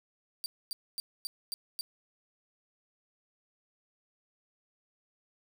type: tone bursts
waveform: sawtooth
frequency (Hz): 4668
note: D8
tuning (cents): -11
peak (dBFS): -31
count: 6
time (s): 0.44-1.81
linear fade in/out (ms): 0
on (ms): 20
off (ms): 250
effects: none